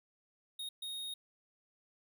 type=tone bursts at uneven times; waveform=square; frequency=3729 Hz; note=A#7; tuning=in tune; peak=-40 dBFS; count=2; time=0.59-0.69 / 0.82-1.14 s; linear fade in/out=5 ms; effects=none